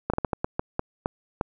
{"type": "slowing click train", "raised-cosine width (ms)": 1, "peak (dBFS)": -10, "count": 10, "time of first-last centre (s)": [0.1, 1.411], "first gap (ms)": 36, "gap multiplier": 1.33, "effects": []}